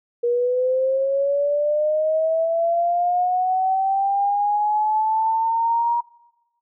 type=linear sweep; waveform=sine; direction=up; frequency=474.7 to 950 Hz; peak=-17 dBFS; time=0.23-6.01 s; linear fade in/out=10 ms; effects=noise-tail reverb RT60 1.0 s tail -22 dB re dry